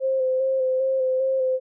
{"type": "tone with vibrato", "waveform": "sine", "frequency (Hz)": 523.3, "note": "C5", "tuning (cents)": 0, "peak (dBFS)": -19, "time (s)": [0, 1.6], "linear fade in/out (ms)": 50, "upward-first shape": "square", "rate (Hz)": 2.5, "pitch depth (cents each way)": 21, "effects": []}